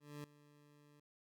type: tone with ADSR envelope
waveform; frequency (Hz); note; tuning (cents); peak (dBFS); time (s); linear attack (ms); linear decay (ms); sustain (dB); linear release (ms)
20% pulse; 146.83; D3; 0; -40; 0-1; 240; 3; -19; 6
effects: none